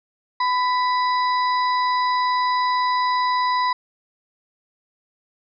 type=harmonic tone with a mistuned harmonic; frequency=987.8 Hz; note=B5; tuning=in tune; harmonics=1 / 2 / 4 / 5; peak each=-18 / -28 / -33 / -34 dBFS; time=0.4-3.73 s; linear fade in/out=5 ms; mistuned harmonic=1; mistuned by=+22 cents; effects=none